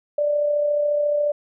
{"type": "tone with amplitude modulation", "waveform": "sine", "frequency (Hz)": 588, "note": "D5", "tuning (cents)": 2, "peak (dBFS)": -16, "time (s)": [0.18, 1.32], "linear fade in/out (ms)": 5, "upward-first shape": "sine", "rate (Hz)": 34.2, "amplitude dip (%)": 35, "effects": []}